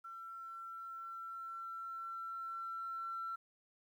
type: tone with level ramp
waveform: sine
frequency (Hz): 1349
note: E6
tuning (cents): +40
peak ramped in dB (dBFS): -46 to -38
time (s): 0.04-3.36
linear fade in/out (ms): 10
effects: tanh soft clip ceiling -34 dBFS + 12-bit